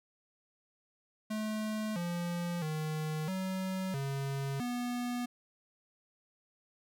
square tone with pitch steps, 215.6 / 173.4 / 155.2 / 188.5 / 137.6 / 244 Hz, A3 / F3 / D#3 / F#3 / C#3 / B3, -35 / -12 / -4 / +32 / -12 / -21 cents, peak -34 dBFS, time 1.3-5.26 s, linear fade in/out 10 ms, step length 660 ms, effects none

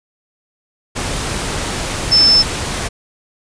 sine tone in noise, 5274 Hz, E8, in tune, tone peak -7 dBFS, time 2.11-2.43 s, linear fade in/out 20 ms, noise pink, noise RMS -21 dBFS, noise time 0.95-2.89 s, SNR +11 dB, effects resampled to 22050 Hz

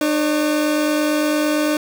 30% pulse tone pair together, 301.6 / 554.4 Hz, D4 / C#5, +46 / 0 cents, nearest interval major seventh, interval 1054 cents, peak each -14 / -23 dBFS, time 0.01-1.77 s, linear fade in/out 2 ms, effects none

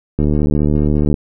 click train, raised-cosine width 3 ms, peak -3 dBFS, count 72, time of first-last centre 0.19-1.142 s, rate 74.6 Hz, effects none

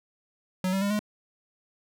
square tone with pitch steps, 185.3 / 193.17 / 201.4 / 209.9 Hz, F#3 / G3 / G3 / G#3, +3 / -25 / +47 / +19 cents, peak -25 dBFS, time 0.64-0.992 s, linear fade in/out 2 ms, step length 88 ms, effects none

